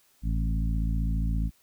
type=harmonic tone with a mistuned harmonic; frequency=55 Hz; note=A1; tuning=in tune; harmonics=1 / 2 / 3 / 4 / 5; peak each=-25 / -34 / -33 / -37 / -41 dBFS; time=0.22-1.51 s; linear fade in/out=50 ms; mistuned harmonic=1; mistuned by=-52 cents; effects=white hiss -64 dBFS RMS until 1.62 s